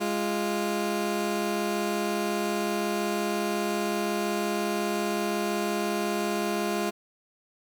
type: tone pair together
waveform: 20% pulse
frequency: 206.4 / 347.2 Hz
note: G#3 / F4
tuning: -10 / -10 cents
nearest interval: major sixth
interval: 900 cents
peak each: -24 dBFS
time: 0-6.91 s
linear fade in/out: 20 ms
effects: none